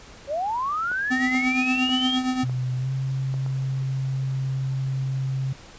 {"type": "linear sweep", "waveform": "sine", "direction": "up", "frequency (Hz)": [532, 3322], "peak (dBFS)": -23, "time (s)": [0.27, 2.2], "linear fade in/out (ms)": 50}
{"type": "clicks", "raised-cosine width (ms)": 1, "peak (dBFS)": -25, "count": 6, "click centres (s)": [0.916, 1.348, 1.893, 2.496, 3.341, 3.463]}
{"type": "tone with tremolo", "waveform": "square", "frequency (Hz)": 255.9, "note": "C4", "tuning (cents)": -38, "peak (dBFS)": -20, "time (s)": [1.1, 2.45], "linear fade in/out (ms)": 20, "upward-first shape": "triangle", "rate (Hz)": 8.6, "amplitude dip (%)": 65}
{"type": "tone with pitch glide", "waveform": "sine", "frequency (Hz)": [126.9, 133.13], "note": ["B2", "C3"], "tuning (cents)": [47, 30], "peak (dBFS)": -23, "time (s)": [2.43, 5.53], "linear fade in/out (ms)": 5, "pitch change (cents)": 83, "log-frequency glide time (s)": [2.77, 2.9]}
{"effects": ["pink hiss -46 dBFS RMS until 5.78 s", "resampled to 16000 Hz"]}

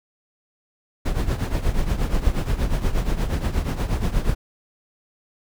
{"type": "noise with tremolo", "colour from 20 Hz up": "brown", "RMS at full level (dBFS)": -18, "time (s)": [1.05, 4.35], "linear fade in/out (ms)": 10, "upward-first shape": "triangle", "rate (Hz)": 8.4, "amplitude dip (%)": 80, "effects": []}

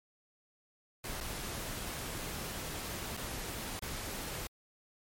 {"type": "noise with dropouts", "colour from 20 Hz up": "pink", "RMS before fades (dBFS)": -40, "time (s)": [1.04, 4.47], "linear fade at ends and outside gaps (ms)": 2, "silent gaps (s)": [[1.203, 1.209], [3.168, 3.173], [3.793, 3.822]], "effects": ["MP3 64 kbps"]}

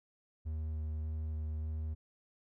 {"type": "tone with vibrato", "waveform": "triangle", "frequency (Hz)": 77.78, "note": "D#2", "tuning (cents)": 0, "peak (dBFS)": -33, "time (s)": [0.45, 1.95], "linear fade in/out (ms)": 20, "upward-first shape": "square", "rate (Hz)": 1.7, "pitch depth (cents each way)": 9, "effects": []}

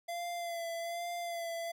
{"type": "tone with vibrato", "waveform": "square", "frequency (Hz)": 683, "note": "F5", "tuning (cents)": -39, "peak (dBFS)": -37, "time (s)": [0.08, 1.72], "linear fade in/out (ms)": 10, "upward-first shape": "sine", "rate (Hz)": 1.2, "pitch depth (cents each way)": 32, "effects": []}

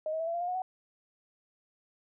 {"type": "tone with pitch steps", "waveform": "sine", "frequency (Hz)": [622, 638.4, 655.2, 672.4, 690.2, 708.3, 727, 746.1], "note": ["D#5", "D#5", "E5", "E5", "F5", "F5", "F#5", "F#5"], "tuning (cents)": [-1, 44, -11, 34, -21, 24, -31, 14], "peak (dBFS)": -30, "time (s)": [0.06, 0.62], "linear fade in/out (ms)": 2, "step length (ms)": 70, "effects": []}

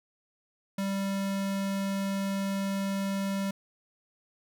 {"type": "tone", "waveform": "square", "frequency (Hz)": 196, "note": "G3", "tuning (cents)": 0, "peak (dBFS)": -29, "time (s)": [0.78, 3.51], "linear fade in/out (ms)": 5, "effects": []}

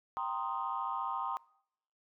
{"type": "chord", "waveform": "sine", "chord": "C minor seventh", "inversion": "second", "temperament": "equal", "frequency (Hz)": [784, 932.3, 1046.5, 1244.5], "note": ["G5", "Bb5", "C6", "Eb6"], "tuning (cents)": [0, 0, 0, 0], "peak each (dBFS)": [-40, -38, -37, -39], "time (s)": [0.17, 1.37], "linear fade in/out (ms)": 0, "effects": ["noise-tail reverb RT60 0.7 s tail -23 dB re dry", "tanh soft clip ceiling -24 dBFS"]}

